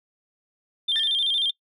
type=tone with vibrato; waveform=sine; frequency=3379 Hz; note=G#7; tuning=29 cents sharp; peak=-19 dBFS; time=0.88-1.51 s; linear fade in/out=10 ms; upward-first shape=square; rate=13 Hz; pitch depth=90 cents each way
type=tone with exponential decay; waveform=triangle; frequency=1784 Hz; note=A6; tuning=23 cents sharp; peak=-25 dBFS; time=0.96-1.18 s; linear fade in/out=0 ms; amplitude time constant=47 ms
effects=noise-tail reverb RT60 0.1 s tail -24 dB re dry + tanh soft clip ceiling -16 dBFS